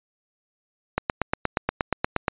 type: click train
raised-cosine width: 0.5 ms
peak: -6 dBFS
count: 12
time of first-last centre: 0.98-2.282 s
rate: 8.45 Hz
effects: resampled to 8000 Hz

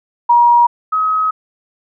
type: tone pair in turn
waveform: sine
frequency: 953 / 1272.1 Hz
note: A#5 / D#6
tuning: +38 / +38 cents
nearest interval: perfect fourth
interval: 500 cents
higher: second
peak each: -6 / -12 dBFS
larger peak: first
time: 0.29-0.67 / 0.92-1.31 s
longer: second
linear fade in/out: 10 ms
effects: none

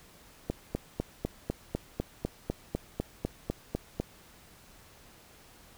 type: click train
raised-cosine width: 2 ms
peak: -16 dBFS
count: 15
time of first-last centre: 0.5-4 s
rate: 4 Hz
effects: pink hiss -56 dBFS RMS until 5.77 s

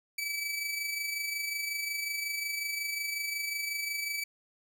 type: tone with amplitude modulation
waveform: sawtooth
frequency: 2300 Hz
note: D7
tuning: 37 cents flat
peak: -27 dBFS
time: 0.18-4.24 s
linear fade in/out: 5 ms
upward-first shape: sine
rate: 25.5 Hz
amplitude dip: 45%
effects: none

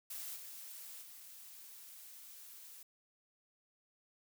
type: noise with level steps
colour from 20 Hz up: blue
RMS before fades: -45 / -50 / -54 dBFS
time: 0.1-2.83 s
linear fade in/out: 5 ms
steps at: 0.35 / 1.01 s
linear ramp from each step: 20 ms
effects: none

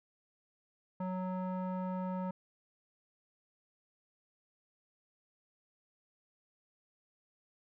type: tone with low-pass filter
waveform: square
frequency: 185 Hz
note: F#3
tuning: in tune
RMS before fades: -37 dBFS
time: 1-2.31 s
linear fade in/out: 5 ms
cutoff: 1000 Hz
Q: 2.2
effects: none

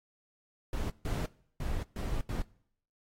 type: noise bursts at uneven times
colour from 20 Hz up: brown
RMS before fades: -33 dBFS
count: 5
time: 0.73-0.9 / 1.05-1.26 / 1.6-1.83 / 1.96-2.21 / 2.29-2.42 s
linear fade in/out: 2 ms
effects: noise-tail reverb RT60 0.7 s tail -23 dB re dry + AAC 48 kbps

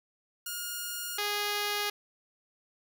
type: tone pair in turn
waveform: 5% pulse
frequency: 1427 / 412.9 Hz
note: F6 / G#4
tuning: +37 / -10 cents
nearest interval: octave + major sixth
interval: 2147 cents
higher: first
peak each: -23 / -18 dBFS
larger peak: second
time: 0.46-1.18 / 1.18-1.9 s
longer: neither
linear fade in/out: 5 ms
effects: none

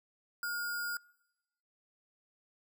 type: tone with sample-and-hold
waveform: sine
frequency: 1428 Hz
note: F6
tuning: 38 cents sharp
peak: -33 dBFS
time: 0.43-0.97 s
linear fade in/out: 2 ms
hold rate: 6300 Hz
effects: noise-tail reverb RT60 1.0 s tail -25 dB re dry

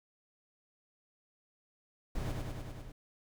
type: noise with echo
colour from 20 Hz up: brown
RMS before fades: -35 dBFS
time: 2.15-2.32 s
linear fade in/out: 5 ms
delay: 100 ms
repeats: 6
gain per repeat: -2 dB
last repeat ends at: 2.92 s
effects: none

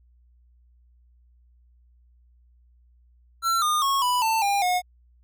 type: tone with pitch steps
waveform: square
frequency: 1351 / 1217.6 / 1097.4 / 989 / 891.3 / 803.3 / 724 Hz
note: E6 / D#6 / C#6 / B5 / A5 / G5 / F#5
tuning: +42 / -38 / -18 / +2 / +22 / +42 / -38 cents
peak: -21 dBFS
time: 3.42-4.82 s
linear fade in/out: 50 ms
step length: 200 ms
effects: added 60 Hz sine -55 dBFS peak until 5.23 s

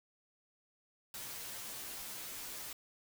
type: noise with comb filter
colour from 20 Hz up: white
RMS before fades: -45 dBFS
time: 1.14-2.73 s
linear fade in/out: 2 ms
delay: 12 ms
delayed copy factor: -0.8
effects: none

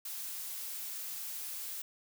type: noise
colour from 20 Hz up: blue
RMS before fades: -41 dBFS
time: 0.05-1.82 s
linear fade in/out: 5 ms
effects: none

